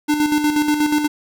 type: tone with tremolo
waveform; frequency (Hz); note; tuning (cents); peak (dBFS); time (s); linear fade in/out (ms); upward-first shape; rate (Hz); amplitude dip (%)
square; 298.9; D4; +31; -14; 0.08-1.08; 20; square; 8.3; 50
effects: none